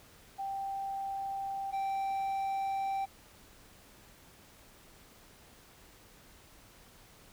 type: tone pair in turn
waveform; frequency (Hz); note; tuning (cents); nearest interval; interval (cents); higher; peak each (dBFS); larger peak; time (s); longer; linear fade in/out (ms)
sine / triangle; 784 / 780.8; G5 / G5; 0 / -7; unison; 7; first; -34 / -29; second; 0.38-1.72 / 1.72-3.06; neither; 20
effects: pink hiss -58 dBFS RMS until 7.32 s